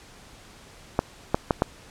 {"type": "clicks", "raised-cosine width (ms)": 1, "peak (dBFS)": -5, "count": 4, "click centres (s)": [0.991, 1.345, 1.508, 1.621], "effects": ["pink hiss -49 dBFS RMS until 1.9 s", "low-pass 9000 Hz 12 dB/octave"]}